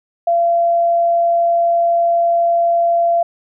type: tone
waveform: sine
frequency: 683 Hz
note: F5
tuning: 39 cents flat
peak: -11 dBFS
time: 0.27-3.23 s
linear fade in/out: 5 ms
effects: none